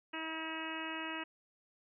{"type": "harmonic tone", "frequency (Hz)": 320.5, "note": "E4", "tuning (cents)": -49, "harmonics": [1, 2, 3, 4, 5, 6, 7, 8, 9], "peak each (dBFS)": [-44, -50, -46, -48, -47, -47, -52, -46, -47], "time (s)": [0.13, 1.24], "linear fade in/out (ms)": 10, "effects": []}